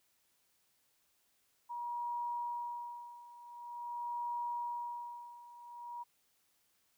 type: tone with tremolo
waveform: sine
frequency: 956 Hz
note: A#5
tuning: 43 cents sharp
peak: -35 dBFS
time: 1.69-6.04 s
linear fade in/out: 20 ms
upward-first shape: sine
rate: 0.46 Hz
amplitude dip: 85%
effects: white hiss -75 dBFS RMS until 6.97 s